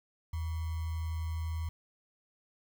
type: tone with sample-and-hold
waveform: sine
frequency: 81 Hz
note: E2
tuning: 30 cents flat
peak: -32 dBFS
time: 0.33-1.69 s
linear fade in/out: 5 ms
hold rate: 1050 Hz
effects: none